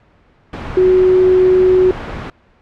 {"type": "tone in noise", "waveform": "sine", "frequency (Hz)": 369.9, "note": "F#4", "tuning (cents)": 0, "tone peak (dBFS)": -7, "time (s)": [0.77, 1.91], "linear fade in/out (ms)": 2, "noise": "pink", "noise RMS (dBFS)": -25, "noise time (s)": [0.53, 2.3], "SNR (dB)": 15, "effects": ["pink hiss -51 dBFS RMS until 2.61 s", "low-pass 2000 Hz 12 dB/octave"]}